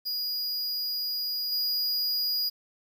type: tone with level steps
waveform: square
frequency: 4888 Hz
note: D#8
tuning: 32 cents flat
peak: -29 / -26 dBFS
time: 0.05-2.5 s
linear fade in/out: 20 ms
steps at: 1.52 s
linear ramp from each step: 2 ms
effects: 9-bit